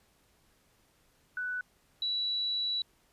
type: tone pair in turn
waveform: sine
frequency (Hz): 1488 / 3931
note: F#6 / B7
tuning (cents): +9 / -9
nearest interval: octave + perfect fourth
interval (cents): 1682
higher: second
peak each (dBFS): -32 / -29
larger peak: second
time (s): 1.37-1.61 / 2.02-2.82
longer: second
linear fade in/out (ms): 2
effects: pink hiss -68 dBFS RMS until 3.12 s + resampled to 32000 Hz